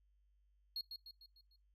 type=tone with echo; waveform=triangle; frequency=4300 Hz; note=C8; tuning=47 cents sharp; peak=-38 dBFS; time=0.76-0.81 s; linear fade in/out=2 ms; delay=150 ms; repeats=5; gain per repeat=-6 dB; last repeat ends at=1.56 s; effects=noise-tail reverb RT60 0.2 s tail -20 dB re dry + added 50 Hz sine -70 dBFS peak until 1.74 s